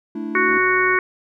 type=chord; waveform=triangle; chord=A suspended fourth; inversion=none; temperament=equal; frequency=220 / 293.7 / 329.6 Hz; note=A3 / D4 / E4; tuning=0 / 0 / 0 cents; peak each=-27 dBFS; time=0.15-0.58 s; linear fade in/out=5 ms
type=harmonic tone; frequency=370 Hz; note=F#4; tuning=in tune; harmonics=1 / 3 / 4 / 5 / 6; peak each=-21 / -21 / -21 / -21 / -21 dBFS; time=0.35-0.99 s; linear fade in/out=2 ms
type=click train; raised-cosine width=1 ms; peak=-26 dBFS; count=48; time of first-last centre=0.49-0.96 s; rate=100 Hz
effects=none

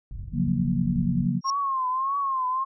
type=low-pass noise; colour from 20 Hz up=white; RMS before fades=-36 dBFS; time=0.11-1.27 s; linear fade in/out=2 ms; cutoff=110 Hz; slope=24 dB/octave
type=chord; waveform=sine; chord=Gb major seventh; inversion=second; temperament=equal with one note detuned; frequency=138.59 / 174.61 / 185 / 235.5 Hz; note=Db3 / F3 / Gb3 / Bb3; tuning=0 / 0 / 0 / +18 cents; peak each=-27 dBFS; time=0.32-1.41 s; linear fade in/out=50 ms
type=tone with exponential growth; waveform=sine; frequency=5588 Hz; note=F8; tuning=in tune; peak=-22 dBFS; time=1.41-1.5 s; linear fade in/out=1 ms; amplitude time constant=18 ms
type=tone with vibrato; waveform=sine; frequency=1068 Hz; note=C6; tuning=35 cents sharp; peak=-23 dBFS; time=1.44-2.65 s; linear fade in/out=20 ms; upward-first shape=triangle; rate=1.7 Hz; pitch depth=110 cents each way
effects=none

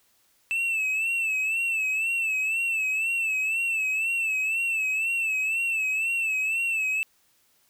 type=tone with vibrato; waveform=triangle; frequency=2637 Hz; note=E7; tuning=in tune; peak=-22 dBFS; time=0.51-7.03 s; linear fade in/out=0 ms; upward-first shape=sine; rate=2 Hz; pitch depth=69 cents each way; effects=white hiss -65 dBFS RMS until 7.69 s

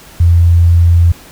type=tone; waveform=sine; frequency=85.4 Hz; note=F2; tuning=38 cents flat; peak=-4 dBFS; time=0.2-1.12 s; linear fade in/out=5 ms; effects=pink hiss -37 dBFS RMS until 1.31 s

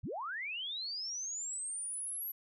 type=linear sweep; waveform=sine; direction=up; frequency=55 to 11840 Hz; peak=-37 dBFS; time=0.03-2.32 s; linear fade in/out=10 ms; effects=none

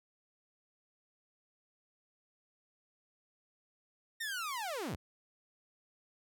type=linear sweep; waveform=sawtooth; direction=down; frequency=1864.7 to 49.21 Hz; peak=-33 dBFS; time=4.2-4.96 s; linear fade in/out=10 ms; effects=none

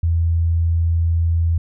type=tone; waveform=sine; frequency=83.4 Hz; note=E2; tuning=21 cents sharp; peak=-14 dBFS; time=0.03-1.58 s; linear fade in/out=5 ms; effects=none

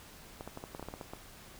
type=clicks; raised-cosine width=1 ms; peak=-27 dBFS; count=11; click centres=0.409 / 0.476 / 0.574 / 0.639 / 0.749 / 0.796 / 0.827 / 0.886 / 0.939 / 1.012 / 1.135 s; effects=pink hiss -53 dBFS RMS until 1.59 s

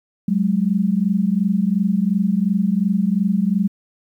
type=tone pair together; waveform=sine; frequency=186.29 / 209.1 Hz; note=F#3 / G#3; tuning=+12 / +12 cents; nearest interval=major second; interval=200 cents; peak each=-18 dBFS; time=0.28-3.68 s; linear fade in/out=5 ms; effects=9-bit

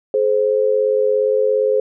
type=tone pair together; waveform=sine; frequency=426 / 523.3 Hz; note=G#4 / C5; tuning=+44 / 0 cents; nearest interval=major third; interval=356 cents; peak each=-16 dBFS; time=0.14-1.8 s; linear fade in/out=2 ms; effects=none

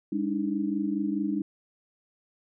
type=tone cluster; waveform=sine; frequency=202 / 289 / 313.7 Hz; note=G#3 / D4 / D#4; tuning=-48 / -28 / +14 cents; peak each=-30 dBFS; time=0.12-1.42 s; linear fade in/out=5 ms; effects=none

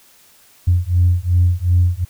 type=beating tone pair; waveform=sine; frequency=87.31 / 90.01 Hz; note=F2 / F#2; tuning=0 / -47 cents; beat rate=2.7 Hz; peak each=-14 dBFS; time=0.67-2.05 s; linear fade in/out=10 ms; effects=tanh soft clip ceiling -5 dBFS + white hiss -50 dBFS RMS until 2.09 s

